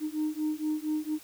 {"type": "beating tone pair", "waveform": "sine", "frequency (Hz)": [305, 309.3], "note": ["D#4", "D#4"], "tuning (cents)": [-34, -10], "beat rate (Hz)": 4.3, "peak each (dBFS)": -30, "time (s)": [0, 1.19], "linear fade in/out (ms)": 50, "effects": ["tanh soft clip ceiling -23 dBFS", "white hiss -52 dBFS RMS until 1.23 s"]}